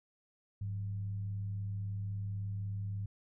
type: tone with frequency modulation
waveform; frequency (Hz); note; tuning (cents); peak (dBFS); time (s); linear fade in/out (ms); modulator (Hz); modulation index
sine; 101.5; G#2; -39; -35; 0.61-3.06; 5; 76.3; 0.3
effects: none